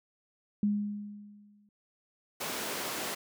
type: tone with exponential decay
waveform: sine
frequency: 206.3 Hz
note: G#3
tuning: 11 cents flat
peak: -23 dBFS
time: 0.63-1.69 s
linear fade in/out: 2 ms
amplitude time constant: 230 ms
type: high-pass noise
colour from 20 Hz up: pink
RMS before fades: -36 dBFS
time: 2.4-3.15 s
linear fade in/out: 10 ms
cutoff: 280 Hz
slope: 12 dB/octave
effects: none

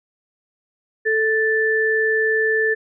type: tone pair together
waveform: sine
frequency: 439.3 / 1760 Hz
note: A4 / A6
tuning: -3 / 0 cents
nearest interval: 2 octaves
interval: 2403 cents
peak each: -19 / -18 dBFS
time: 1.05-2.75 s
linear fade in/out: 20 ms
effects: none

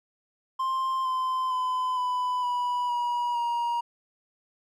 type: tone with pitch steps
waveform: triangle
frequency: 1051 / 1032.9 / 1015.2 / 997.8 / 980.6 / 963.8 / 947.2 Hz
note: C6 / C6 / B5 / B5 / B5 / B5 / A#5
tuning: +7 / -23 / +47 / +17 / -13 / -43 / +27 cents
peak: -23 dBFS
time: 0.59-3.81 s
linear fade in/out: 10 ms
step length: 460 ms
effects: none

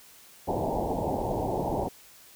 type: low-pass noise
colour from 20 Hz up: white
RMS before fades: -29 dBFS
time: 0.47-1.89 s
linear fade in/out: 20 ms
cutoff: 920 Hz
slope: 96 dB/octave
effects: white hiss -53 dBFS RMS until 2.35 s

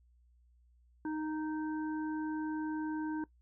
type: harmonic tone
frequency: 310 Hz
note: D#4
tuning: 6 cents flat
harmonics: 1 / 3 / 5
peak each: -34 / -44 / -48 dBFS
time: 1.05-3.24 s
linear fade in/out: 2 ms
effects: noise-tail reverb RT60 0.1 s tail -20 dB re dry + added 60 Hz sine -63 dBFS peak until 3.41 s

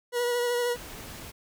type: tone with vibrato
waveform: 40% pulse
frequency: 483.8 Hz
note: B4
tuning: 36 cents flat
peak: -24 dBFS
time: 0.12-0.77 s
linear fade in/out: 50 ms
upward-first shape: sine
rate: 13 Hz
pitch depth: 19 cents each way
type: noise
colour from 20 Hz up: pink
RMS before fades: -42 dBFS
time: 0.74-1.32 s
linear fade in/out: 20 ms
effects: none

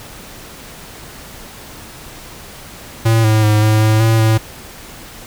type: tone with pitch steps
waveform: square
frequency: 112.9 / 108.8 / 106.5 / 108.2 / 108.9 / 112.3 / 110.6 Hz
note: A2 / A2 / G#2 / A2 / A2 / A2 / A2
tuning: +45 / -19 / +44 / -29 / -17 / +36 / +9 cents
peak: -10 dBFS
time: 3.05-4.38 s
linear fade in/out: 10 ms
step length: 190 ms
effects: pink hiss -35 dBFS RMS until 5.26 s

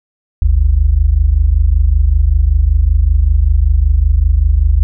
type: tone pair together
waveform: sine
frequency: 49.67 / 74.9 Hz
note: G1 / D2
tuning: +24 / +35 cents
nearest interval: perfect fifth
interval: 711 cents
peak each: -10 dBFS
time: 0.42-4.83 s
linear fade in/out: 0 ms
effects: none

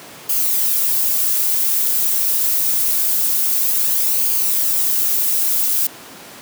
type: noise with flanger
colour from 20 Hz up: violet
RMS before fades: -17 dBFS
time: 0.29-5.87 s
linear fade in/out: 5 ms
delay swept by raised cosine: 0.53 to 4.63 ms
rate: 0.25 Hz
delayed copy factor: -0.5
effects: pink hiss -37 dBFS RMS until 6.41 s + high-pass 200 Hz 12 dB/octave

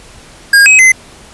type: tone with pitch steps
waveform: square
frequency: 1622 / 2542 / 2053 Hz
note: G#6 / D#7 / C7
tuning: -41 / +36 / -33 cents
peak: -3 dBFS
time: 0.53-0.92 s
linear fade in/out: 5 ms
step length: 130 ms
effects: pink hiss -37 dBFS RMS until 1.33 s + resampled to 24000 Hz

